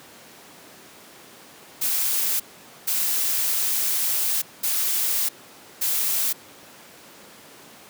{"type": "noise bursts at uneven times", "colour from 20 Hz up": "blue", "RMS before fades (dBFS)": -23, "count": 4, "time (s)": [[1.81, 2.4], [2.87, 4.42], [4.63, 5.29], [5.81, 6.33]], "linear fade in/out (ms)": 10, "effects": ["pink hiss -46 dBFS RMS until 7.89 s", "high-pass 200 Hz 12 dB/octave"]}